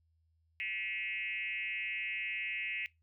sine tone with frequency modulation, 2349 Hz, D7, in tune, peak -35 dBFS, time 0.6-2.86 s, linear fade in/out 0 ms, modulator 204 Hz, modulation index 1.9, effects noise-tail reverb RT60 0.2 s tail -21 dB re dry + added 81 Hz sine -70 dBFS peak until 3.02 s

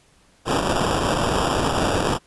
white noise with sample-and-hold, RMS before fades -21 dBFS, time 0.45-2.19 s, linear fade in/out 50 ms, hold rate 2100 Hz, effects pink hiss -57 dBFS RMS until 2.26 s + resampled to 24000 Hz

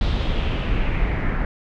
brown noise with low-pass filter sweep, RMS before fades -21 dBFS, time 0.01-1.45 s, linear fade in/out 2 ms, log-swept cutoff 3900 to 1800 Hz, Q 3.1, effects none

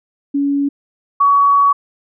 sine tone pair in turn, 282 / 1128 Hz, C#4 / C#6, +30 / +30 cents, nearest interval 2 octaves, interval 2400 cents, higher second, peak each -13 / -8 dBFS, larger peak second, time 0.34-0.69 / 1.2-1.73 s, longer second, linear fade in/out 10 ms, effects none

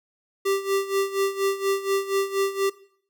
square tone with tremolo, 392 Hz, G4, in tune, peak -20 dBFS, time 0.45-2.7 s, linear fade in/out 10 ms, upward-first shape sine, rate 4.2 Hz, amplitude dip 80%, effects noise-tail reverb RT60 0.6 s tail -19 dB re dry

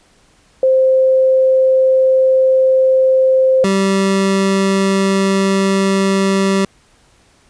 sine / 25% pulse tone pair in turn, 523.3 / 194.33 Hz, C5 / G3, 0 / -15 cents, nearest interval octave + perfect fourth, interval 1715 cents, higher first, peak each -8 dBFS, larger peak neither, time 0.63-3.64 / 3.64-6.65 s, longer neither, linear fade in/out 2 ms, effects pink hiss -52 dBFS RMS until 7.49 s + resampled to 22050 Hz

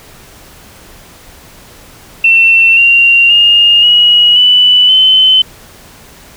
sine tone with pitch steps, 2696 / 2764 / 2833 / 2905 / 2978 / 3052 Hz, E7 / F7 / F7 / F#7 / F#7 / G7, +38 / -19 / +24 / -32 / +11 / -47 cents, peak -3 dBFS, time 2.24-5.42 s, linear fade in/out 5 ms, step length 530 ms, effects pink hiss -37 dBFS RMS until 6.36 s

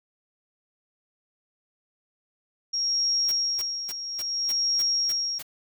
sine tone with tremolo, 5588 Hz, F8, in tune, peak -21 dBFS, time 2.73-5.39 s, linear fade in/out 10 ms, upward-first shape sine, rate 0.6 Hz, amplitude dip 70%
white noise bursts, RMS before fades -37 dBFS, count 8, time 3.28-5.428 s, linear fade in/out 10 ms, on 41 ms, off 260 ms
effects none

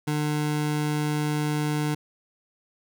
25% pulse tone, 150 Hz, D3, 37 cents sharp, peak -20 dBFS, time 0.07-1.95 s, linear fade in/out 10 ms, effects none

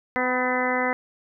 harmonic tone with a mistuned harmonic, 252.7 Hz, B3, 40 cents sharp, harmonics 1 / 2 / 3 / 4 / 5 / 6 / 7 / 8, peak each -29 / -27 / -29 / -30 / -32 / -33 / -31 / -28 dBFS, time 0.16-0.93 s, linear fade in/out 0 ms, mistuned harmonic 4, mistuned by -25 cents, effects none

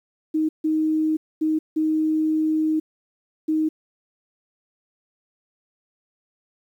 sine tone bursts at uneven times, 312.8 Hz, D#4, 9 cents sharp, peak -18 dBFS, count 5, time 0.34-0.49 / 0.64-1.17 / 1.41-1.59 / 1.76-2.8 / 3.48-3.69 s, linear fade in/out 10 ms, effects 9-bit

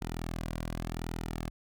sawtooth tone with flanger, 41.2 Hz, E1, in tune, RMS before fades -37 dBFS, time 0.01-1.5 s, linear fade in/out 10 ms, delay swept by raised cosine 1.8 to 2.32 ms, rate 0.88 Hz, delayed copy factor -0.6, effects none

